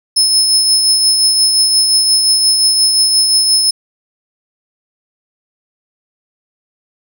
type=tone with tremolo; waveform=30% pulse; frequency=5210 Hz; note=E8; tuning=21 cents flat; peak=-3 dBFS; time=0.16-3.71 s; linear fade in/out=10 ms; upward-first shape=triangle; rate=5.7 Hz; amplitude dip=40%; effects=none